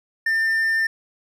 triangle tone, 1797 Hz, A6, 36 cents sharp, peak -16 dBFS, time 0.26-0.87 s, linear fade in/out 5 ms, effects none

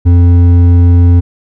sine tone with hard clipping, 87.3 Hz, F2, in tune, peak -4 dBFS, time 0.05-1.21 s, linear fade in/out 20 ms, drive 7 dB, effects none

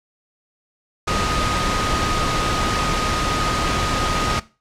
sine tone in noise, 1244.5 Hz, D#6, in tune, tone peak -24 dBFS, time 1.07-4.4 s, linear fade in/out 10 ms, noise pink, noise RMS -21 dBFS, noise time 1.07-4.4 s, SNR -6 dB, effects noise-tail reverb RT60 0.3 s tail -18 dB re dry + low-pass 6000 Hz 12 dB/octave

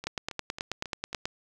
two click trains, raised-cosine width 0.2 ms, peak -21 / -13 dBFS, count 5 / 12, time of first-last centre 0.04-1.13 / 0.07-1.255 s, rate 3.67 / 9.28 Hz, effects none

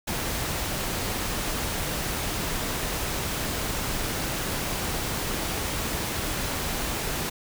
pink noise, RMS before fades -29 dBFS, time 0.07-7.3 s, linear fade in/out 10 ms, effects none

